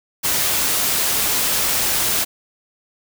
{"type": "noise", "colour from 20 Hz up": "white", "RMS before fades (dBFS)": -19, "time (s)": [0.23, 2.25], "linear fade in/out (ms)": 20, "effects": []}